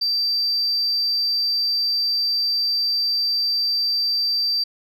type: tone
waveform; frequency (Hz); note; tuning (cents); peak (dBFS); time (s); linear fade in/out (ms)
sine; 4676; D8; -8; -17; 0.01-4.64; 10
effects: tanh soft clip ceiling -15 dBFS